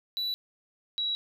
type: tone pair in turn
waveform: triangle / sine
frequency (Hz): 3949 / 3888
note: B7 / B7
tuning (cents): -1 / -28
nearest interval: unison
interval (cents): 27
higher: first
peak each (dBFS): -27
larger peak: neither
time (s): 0.17-0.34 / 0.98-1.15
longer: neither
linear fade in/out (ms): 0
effects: none